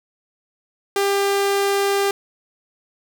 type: tone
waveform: sawtooth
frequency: 398.1 Hz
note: G4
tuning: 27 cents sharp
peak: -13 dBFS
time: 0.96-2.11 s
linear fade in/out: 2 ms
effects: none